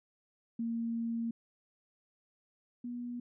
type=tone pair in turn; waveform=sine; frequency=230.7 / 242.2 Hz; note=A#3 / B3; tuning=-18 / -34 cents; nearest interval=minor second; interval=84 cents; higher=second; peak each=-32 / -37 dBFS; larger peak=first; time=0.59-1.31 / 2.84-3.2 s; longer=first; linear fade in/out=5 ms; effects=none